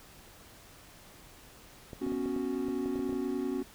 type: clicks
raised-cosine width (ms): 2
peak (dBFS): -29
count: 11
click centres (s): 1.932 / 2.066 / 2.121 / 2.259 / 2.364 / 2.685 / 2.859 / 2.957 / 2.993 / 3.094 / 3.127
type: chord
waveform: triangle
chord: B suspended second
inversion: none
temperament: equal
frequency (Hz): 246.9 / 277.2 / 370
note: B3 / C#4 / F#4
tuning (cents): 0 / 0 / 0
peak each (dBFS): -34 / -32 / -33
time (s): 2.01-3.63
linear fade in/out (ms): 10
effects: pink hiss -54 dBFS RMS until 3.74 s